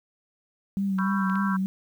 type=tone with vibrato; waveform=sine; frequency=193.5 Hz; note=G3; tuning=22 cents flat; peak=-23 dBFS; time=0.77-1.66 s; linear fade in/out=0 ms; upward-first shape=sine; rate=3.4 Hz; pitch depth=42 cents each way
type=chord; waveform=sine; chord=C# half-diminished seventh; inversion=third; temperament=equal with one note detuned; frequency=987.8 / 1108.7 / 1347 / 1568 Hz; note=B5 / C#6 / E6 / G6; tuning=0 / 0 / +37 / 0 cents; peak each=-33 dBFS; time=0.98-1.57 s; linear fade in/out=10 ms
type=clicks; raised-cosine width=0.3 ms; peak=-27 dBFS; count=3; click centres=0.987 / 1.298 / 1.356 s
effects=9-bit